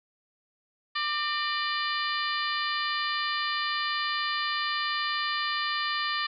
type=harmonic tone with a mistuned harmonic; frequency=593 Hz; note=D5; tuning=17 cents sharp; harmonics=2 / 3 / 4 / 5 / 6 / 7 / 8; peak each=-31 / -32 / -38 / -36 / -37 / -37 / -38 dBFS; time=0.95-6.27 s; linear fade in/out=10 ms; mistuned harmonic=3; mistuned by=+38 cents; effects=none